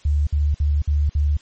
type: tone bursts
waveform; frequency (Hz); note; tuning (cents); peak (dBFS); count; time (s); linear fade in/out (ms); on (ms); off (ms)
sine; 73.42; D2; 0; -15; 5; 0.05-1.37; 5; 220; 55
effects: white hiss -52 dBFS RMS until 1.41 s + MP3 32 kbps